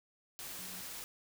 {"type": "tone in noise", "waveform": "sine", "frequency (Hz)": 185, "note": "F#3", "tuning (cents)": 0, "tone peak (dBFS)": -53, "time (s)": [0.59, 0.81], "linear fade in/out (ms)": 0, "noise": "white", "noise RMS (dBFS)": -45, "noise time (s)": [0.39, 1.04], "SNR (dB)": -11, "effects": []}